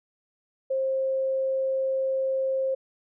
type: tone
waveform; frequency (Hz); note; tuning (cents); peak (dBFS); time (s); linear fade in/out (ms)
sine; 531; C5; +25; -23; 0.7-2.75; 10
effects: none